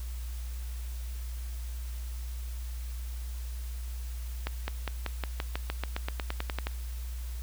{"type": "accelerating click train", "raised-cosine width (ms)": 0.3, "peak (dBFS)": -16, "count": 17, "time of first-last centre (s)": [4.47, 6.669], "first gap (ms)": 210, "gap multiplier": 0.94, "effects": ["added 60 Hz sine -34 dBFS peak until 7.42 s", "white hiss -51 dBFS RMS until 7.42 s"]}